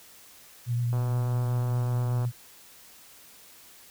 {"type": "tone with vibrato", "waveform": "sine", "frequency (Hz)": 120, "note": "B2", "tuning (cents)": -49, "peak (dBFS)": -24, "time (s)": [0.66, 2.32], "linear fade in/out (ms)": 50, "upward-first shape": "sine", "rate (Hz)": 8.3, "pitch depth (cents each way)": 21}
{"type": "click train", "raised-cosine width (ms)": 1, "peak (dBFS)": -25, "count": 166, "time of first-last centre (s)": [0.93, 2.25], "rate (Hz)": 125}
{"effects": ["white hiss -52 dBFS RMS until 3.9 s"]}